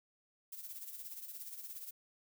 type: noise with tremolo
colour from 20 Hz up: violet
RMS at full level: -45 dBFS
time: 0.52-1.91 s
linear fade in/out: 5 ms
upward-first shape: sine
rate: 17 Hz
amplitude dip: 60%
effects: none